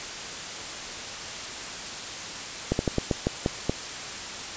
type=slowing click train; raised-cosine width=2 ms; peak=-9 dBFS; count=8; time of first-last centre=2.72-3.696 s; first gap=71 ms; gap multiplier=1.22; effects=white hiss -35 dBFS RMS until 4.56 s + resampled to 16000 Hz